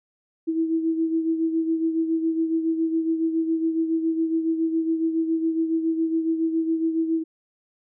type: beating tone pair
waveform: sine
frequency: 324.3 / 331.5 Hz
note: E4 / E4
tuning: -28 / +10 cents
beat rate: 7.2 Hz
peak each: -21 / -29 dBFS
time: 0.47-7.24 s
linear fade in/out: 20 ms
effects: none